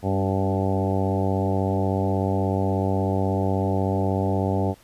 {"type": "harmonic tone with a mistuned harmonic", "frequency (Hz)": 96.4, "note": "G2", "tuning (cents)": -28, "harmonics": [1, 2, 3, 4, 5, 6, 7, 8, 9], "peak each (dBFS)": [-24, -27, -29, -30, -31, -32, -32, -33, -34], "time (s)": [0.02, 4.75], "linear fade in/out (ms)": 50, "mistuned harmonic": 3, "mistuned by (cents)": -19, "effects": ["pink hiss -54 dBFS RMS until 4.83 s", "resampled to 32000 Hz"]}